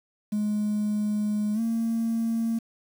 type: tone with pitch glide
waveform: triangle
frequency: 210 to 227.7 Hz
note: G#3 to A#3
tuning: +19 to -40 cents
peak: -20 dBFS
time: 0.32-2.59 s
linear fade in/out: 10 ms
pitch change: +141 cents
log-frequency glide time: 1.54-1.6 s
effects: tanh soft clip ceiling -20 dBFS + 8-bit